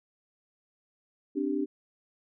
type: chord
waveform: sine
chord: C suspended second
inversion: none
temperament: equal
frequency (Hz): 261.6 / 293.7 / 392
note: C4 / D4 / G4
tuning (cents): 0 / 0 / 0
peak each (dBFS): -33 / -29 / -33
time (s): 1.35-1.66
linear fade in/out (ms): 20
effects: none